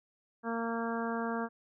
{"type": "harmonic tone", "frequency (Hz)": 230.2, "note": "A#3", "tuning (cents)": -22, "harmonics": [1, 2, 3, 4, 5, 6, 7], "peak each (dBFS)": [-35, -38, -40, -41, -42, -43, -43], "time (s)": [0.43, 1.49], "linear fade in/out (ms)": 50, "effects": []}